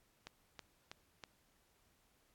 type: click train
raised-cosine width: 0.2 ms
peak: -30 dBFS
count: 4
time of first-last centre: 0.27-1.238 s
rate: 3.1 Hz
effects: pink hiss -74 dBFS RMS until 2.34 s + AAC 64 kbps